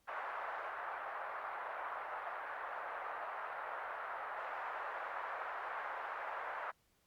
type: band-pass noise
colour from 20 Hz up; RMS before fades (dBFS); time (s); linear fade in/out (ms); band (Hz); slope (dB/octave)
white; -43; 0.07-6.72; 20; 610 to 1500; 24
effects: pink hiss -75 dBFS RMS until 7.06 s + Opus 48 kbps